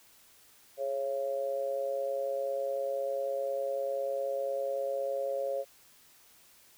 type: tone with amplitude modulation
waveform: sine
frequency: 549 Hz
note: C#5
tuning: 17 cents flat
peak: -26 dBFS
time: 0.77-5.65 s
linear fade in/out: 50 ms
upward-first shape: sine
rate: 130 Hz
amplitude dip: 85%
effects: white hiss -60 dBFS RMS until 6.77 s